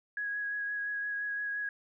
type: tone with vibrato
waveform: sine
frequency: 1661.2 Hz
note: G#6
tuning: in tune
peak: -32 dBFS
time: 0.17-1.69 s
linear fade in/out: 2 ms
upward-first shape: sine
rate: 5.8 Hz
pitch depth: 15 cents each way
effects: none